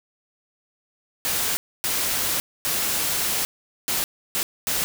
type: noise bursts at uneven times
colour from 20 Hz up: white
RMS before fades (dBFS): -24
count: 6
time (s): 1.25-1.57 / 1.84-2.4 / 2.65-3.45 / 3.88-4.04 / 4.35-4.43 / 4.67-4.84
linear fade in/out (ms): 0
effects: none